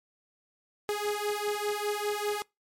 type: beating tone pair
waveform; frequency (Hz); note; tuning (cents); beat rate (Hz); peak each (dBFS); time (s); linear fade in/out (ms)
sawtooth; 413.1 / 418.1; G#4 / G#4; -9 / +12; 5; -28; 0.89-2.42; 0
effects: noise-tail reverb RT60 0.2 s tail -24 dB re dry + MP3 64 kbps